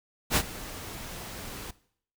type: noise with ADSR envelope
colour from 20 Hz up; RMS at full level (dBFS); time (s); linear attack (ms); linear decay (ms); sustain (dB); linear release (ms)
pink; -21; 0.3-1.71; 62; 60; -19; 6
effects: noise-tail reverb RT60 0.6 s tail -19 dB re dry